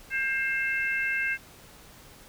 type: harmonic tone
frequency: 531 Hz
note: C5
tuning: 25 cents sharp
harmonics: 3 / 4 / 5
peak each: -28 / -30 / -32 dBFS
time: 0.1-1.38 s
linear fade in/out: 50 ms
effects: pink hiss -51 dBFS RMS until 2.28 s